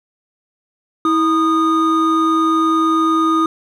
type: tone pair together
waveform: triangle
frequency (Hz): 323.6 / 1232.4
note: E4 / D#6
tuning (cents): -32 / -17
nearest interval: octave + major seventh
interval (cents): 2315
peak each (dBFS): -13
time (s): 1.05-3.46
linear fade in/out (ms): 2
effects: none